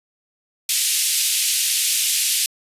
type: band-pass noise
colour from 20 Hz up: white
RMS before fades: -20 dBFS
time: 0.69-2.46 s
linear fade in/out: 2 ms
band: 2500 to 12000 Hz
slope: 24 dB/octave
effects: resampled to 32000 Hz